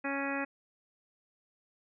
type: harmonic tone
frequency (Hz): 277.2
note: C#4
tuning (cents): 0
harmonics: 1 / 2 / 3 / 4 / 5 / 6 / 7 / 8 / 9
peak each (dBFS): -36 / -39 / -41 / -44 / -42 / -40 / -41 / -49 / -41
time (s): 0.04-0.45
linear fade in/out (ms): 10
effects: none